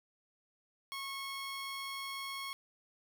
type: tone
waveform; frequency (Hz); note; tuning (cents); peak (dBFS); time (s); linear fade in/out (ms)
15% pulse; 1094; C#6; -23; -33; 0.92-2.53; 0
effects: none